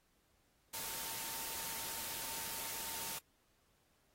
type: tone in noise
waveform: sine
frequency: 907 Hz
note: A#5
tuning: 48 cents flat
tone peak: -54 dBFS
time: 0.73-3.19 s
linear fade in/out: 10 ms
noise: white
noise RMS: -43 dBFS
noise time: 0.73-3.19 s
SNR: -14 dB
effects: pink hiss -75 dBFS RMS until 4.14 s + AAC 48 kbps